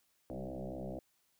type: tone with frequency modulation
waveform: sine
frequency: 190.4 Hz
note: F#3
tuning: 50 cents sharp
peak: -39 dBFS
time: 0.3-0.99 s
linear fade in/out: 0 ms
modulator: 64.2 Hz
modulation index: 7.4
effects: white hiss -75 dBFS RMS until 1.39 s